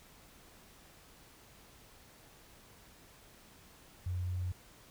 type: tone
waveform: sine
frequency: 90.2 Hz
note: F#2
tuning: 44 cents flat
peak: -33 dBFS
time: 4.06-4.52 s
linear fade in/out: 5 ms
effects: pink hiss -59 dBFS RMS until 4.9 s